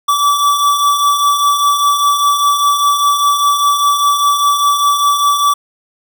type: beating tone pair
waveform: square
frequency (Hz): 1150 / 1155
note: D6 / D6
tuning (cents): -37 / -29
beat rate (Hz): 5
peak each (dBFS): -19 / -11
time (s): 0.08-5.54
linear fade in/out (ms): 10
effects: none